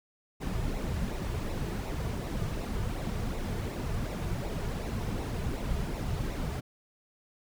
brown noise with flanger, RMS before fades -33 dBFS, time 0.4-6.61 s, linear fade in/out 20 ms, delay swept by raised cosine 0.62 to 3.82 ms, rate 2.7 Hz, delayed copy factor -0.55, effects none

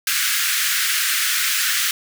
pink high-pass noise, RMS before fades -20 dBFS, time 0.07-1.91 s, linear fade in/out 2 ms, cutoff 1400 Hz, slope 48 dB/octave, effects none

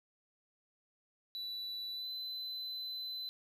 triangle tone with pitch glide, 3958 to 4030 Hz, B7 to B7, +3 to +34 cents, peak -38 dBFS, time 1.35-3.29 s, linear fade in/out 0 ms, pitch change +31 cents, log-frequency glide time 1.92-2.1 s, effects none

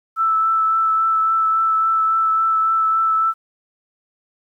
sine tone with vibrato, 1318.5 Hz, E6, in tune, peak -14 dBFS, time 0.16-3.34 s, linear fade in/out 50 ms, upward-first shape triangle, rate 3.6 Hz, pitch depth 14 cents each way, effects 9-bit

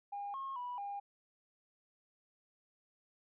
sine tone with pitch steps, 809 / 1081 / 981 / 806 Hz, G#5 / C#6 / B5 / G5, -46 / -44 / -12 / +48 cents, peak -38 dBFS, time 0.12-1 s, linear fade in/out 10 ms, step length 220 ms, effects tanh soft clip ceiling -35 dBFS

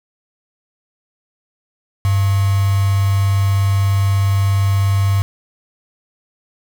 sine tone with quantisation, 98.4 Hz, G2, 7 cents sharp, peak -12 dBFS, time 2.05-5.22 s, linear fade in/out 0 ms, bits 4, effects none

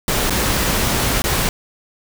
pink noise with dropouts, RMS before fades -18 dBFS, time 0.08-1.49 s, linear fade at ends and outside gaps 1 ms, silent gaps 0.297-0.305 / 1.22-1.24 s, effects none

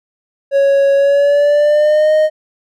triangle tone with pitch glide, 554.4 to 618.7 Hz, C#5 to D#5, 0 to -10 cents, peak -6 dBFS, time 0.51-2.3 s, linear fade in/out 50 ms, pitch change +190 cents, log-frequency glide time 0.95-2.13 s, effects none

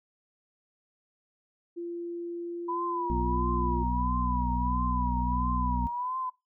sine tone with pitch glide, 343.8 to 348.6 Hz, F4 to F4, -27 to -3 cents, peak -33 dBFS, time 1.76-3.84 s, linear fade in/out 20 ms, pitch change +24 cents, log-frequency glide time 2.42-3.39 s
sine tone with vibrato, 987.8 Hz, B5, in tune, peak -30 dBFS, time 2.68-6.3 s, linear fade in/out 10 ms, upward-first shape triangle, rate 1.5 Hz, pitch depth 100 cents each way
harmonic tone, 61.3 Hz, B1, 12 cents flat, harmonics 1 / 2 / 3 / 4, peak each -29 / -37 / -34 / -34 dBFS, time 3.1-5.87 s, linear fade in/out 0 ms
effects noise-tail reverb RT60 0.2 s tail -20 dB re dry

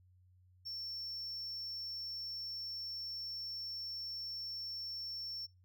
triangle tone, 5430 Hz, F8, 50 cents flat, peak -39 dBFS, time 0.65-5.47 s, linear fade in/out 20 ms, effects noise-tail reverb RT60 0.2 s tail -20 dB re dry + added 91 Hz sine -63 dBFS peak until 5.64 s

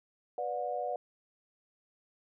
sine chord, B minor, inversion none, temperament equal with one note detuned, 493.9 / 587.3 / 722.7 Hz, B4 / D5 / F#5, 0 / 0 / -41 cents, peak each -38 / -37 / -35 dBFS, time 0.38-0.96 s, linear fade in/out 2 ms, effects none

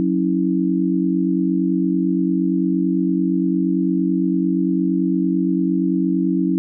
sine tone cluster, 182.4 / 274.5 / 323.3 Hz, F#3 / C#4 / E4, -24 / -17 / -34 cents, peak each -20 dBFS, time 0-6.58 s, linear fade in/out 0 ms, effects none

